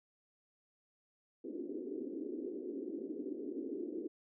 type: band-pass noise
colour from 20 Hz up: white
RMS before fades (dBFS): -42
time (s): 1.44-4.08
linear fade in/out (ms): 10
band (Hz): 260 to 400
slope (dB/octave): 48
effects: none